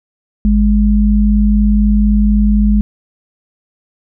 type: tone pair together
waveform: sine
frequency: 51.96 / 207.7 Hz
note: G#1 / G#3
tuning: +2 / 0 cents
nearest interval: 2 octaves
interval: 2398 cents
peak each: -10 dBFS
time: 0.45-2.81 s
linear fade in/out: 0 ms
effects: none